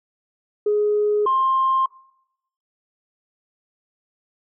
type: tone pair in turn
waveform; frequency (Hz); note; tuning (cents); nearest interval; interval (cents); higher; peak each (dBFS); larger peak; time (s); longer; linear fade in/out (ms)
sine; 417.9 / 1057.3; G#4 / C6; +11 / +18; octave + major third; 1607; second; -15; neither; 0.66-1.26 / 1.26-1.86; neither; 5
effects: noise-tail reverb RT60 0.8 s tail -21 dB re dry + tanh soft clip ceiling -11 dBFS